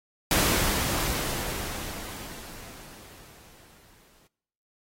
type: noise with exponential decay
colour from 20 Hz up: pink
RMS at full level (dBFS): -21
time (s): 0.31-4.27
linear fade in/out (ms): 2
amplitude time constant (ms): 860
effects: noise-tail reverb RT60 0.9 s tail -23 dB re dry + AAC 48 kbps